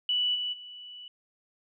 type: tone with level steps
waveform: sine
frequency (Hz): 2960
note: F#7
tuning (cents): 0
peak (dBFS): -24 / -29 / -42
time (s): 0.09-1.08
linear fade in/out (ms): 2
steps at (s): 0.34 / 0.52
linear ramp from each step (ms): 20
effects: none